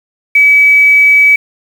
sine tone with quantisation, 2285 Hz, D7, 48 cents flat, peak -3 dBFS, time 0.35-1.36 s, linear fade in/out 5 ms, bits 5, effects none

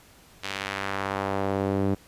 sawtooth tone with band-pass filter sweep, 98 Hz, G2, in tune, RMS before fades -28 dBFS, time 0.43-1.95 s, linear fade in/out 10 ms, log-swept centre 3200 to 290 Hz, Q 1, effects pink hiss -54 dBFS RMS until 2.07 s + resampled to 32000 Hz

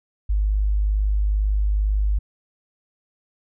sine tone, 51.1 Hz, G#1, 27 cents flat, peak -17 dBFS, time 0.29-2.19 s, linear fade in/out 10 ms, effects none

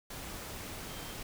sine tone in noise, 3155 Hz, G7, 10 cents sharp, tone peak -52 dBFS, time 0.89-1.14 s, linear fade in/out 5 ms, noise pink, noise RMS -43 dBFS, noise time 0.1-1.23 s, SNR -12 dB, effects none

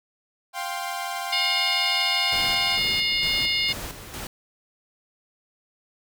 sawtooth chord, F suspended second, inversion none, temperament equal with one note detuned, 698.5 / 784 / 1051.3 Hz, F5 / G5 / C6, 0 / 0 / +8 cents, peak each -29 / -28 / -30 dBFS, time 0.53-2.8 s, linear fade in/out 50 ms
harmonic tone, 716 Hz, F5, 43 cents sharp, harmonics 3 / 4 / 5 / 6 / 7, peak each -26 / -27 / -28 / -29 / -29 dBFS, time 1.32-3.73 s, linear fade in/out 10 ms
pink noise with tremolo, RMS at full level -34 dBFS, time 2.32-4.27 s, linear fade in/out 2 ms, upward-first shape square, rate 2.2 Hz, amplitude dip 55%
effects none

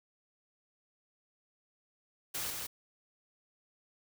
white noise with echo, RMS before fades -37 dBFS, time 2.34-2.51 s, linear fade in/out 10 ms, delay 160 ms, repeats 1, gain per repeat -3 dB, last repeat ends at 2.67 s, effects none

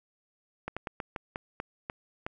slowing click train, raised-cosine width 0.5 ms, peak -19 dBFS, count 9, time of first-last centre 0.68-2.265 s, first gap 86 ms, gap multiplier 1.23, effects none

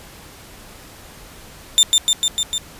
30% pulse tone with echo, 3600 Hz, A7, 39 cents sharp, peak -6 dBFS, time 1.78-1.83 s, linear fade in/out 0 ms, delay 150 ms, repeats 5, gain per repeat -2 dB, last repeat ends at 2.58 s, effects pink hiss -41 dBFS RMS until 2.79 s + resampled to 32000 Hz

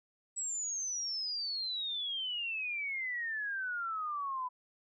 sine exponential sweep, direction down, 7890 to 991 Hz, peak -34 dBFS, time 0.36-4.49 s, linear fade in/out 20 ms, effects none

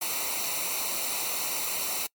white noise with comb filter, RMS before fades -30 dBFS, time 0.01-2.07 s, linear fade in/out 10 ms, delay 0.6 ms, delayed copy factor -0.75, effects noise-tail reverb RT60 0.1 s tail -26 dB re dry + MP3 96 kbps

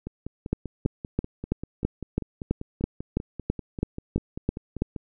two click trains, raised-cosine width 3 ms, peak -10 / -20 dBFS, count 14 / 26, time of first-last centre 0.53-4.82 / 0.07-4.962 s, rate 3.03 / 5.11 Hz, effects none

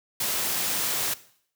white noise, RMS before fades -27 dBFS, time 0.2-1.14 s, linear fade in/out 5 ms, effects noise-tail reverb RT60 0.6 s tail -17 dB re dry + high-pass 100 Hz 12 dB/octave

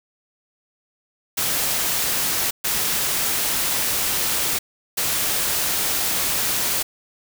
white noise bursts at uneven times, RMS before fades -22 dBFS, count 3, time 1.37-2.51 / 2.64-4.59 / 4.97-6.83 s, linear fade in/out 10 ms, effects none

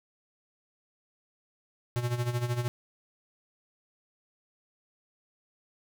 square tone with tremolo, 121.2 Hz, B2, 32 cents flat, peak -26 dBFS, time 1.96-2.68 s, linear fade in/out 0 ms, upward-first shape sine, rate 13 Hz, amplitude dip 70%, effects none

